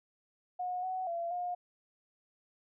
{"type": "tone with pitch steps", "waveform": "sine", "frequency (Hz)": [725, 746, 681, 713], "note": ["F#5", "F#5", "F5", "F5"], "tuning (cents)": [-35, 14, -44, 36], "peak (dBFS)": -33, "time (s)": [0.59, 1.55], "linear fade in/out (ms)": 10, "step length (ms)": 240, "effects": []}